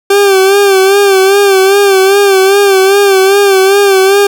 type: tone with vibrato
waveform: 40% pulse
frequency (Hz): 392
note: G4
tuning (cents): 0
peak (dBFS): -3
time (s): 0.1-4.27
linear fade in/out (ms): 5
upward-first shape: sine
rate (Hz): 2.5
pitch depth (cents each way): 59
effects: none